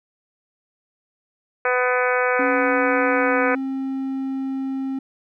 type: harmonic tone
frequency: 250.1 Hz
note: B3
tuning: 22 cents sharp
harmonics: 2 / 3 / 4 / 5 / 6 / 7 / 8 / 9 / 10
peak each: -21 / -27 / -28 / -26 / -24 / -29 / -32 / -28 / -35 dBFS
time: 1.65-3.55 s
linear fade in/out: 2 ms
type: tone with pitch glide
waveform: triangle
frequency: 273.8 to 267.4 Hz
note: C#4 to C4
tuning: -21 to +38 cents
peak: -21 dBFS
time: 2.39-4.99 s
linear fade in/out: 5 ms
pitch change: -41 cents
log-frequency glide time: 3.17-3.52 s
effects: none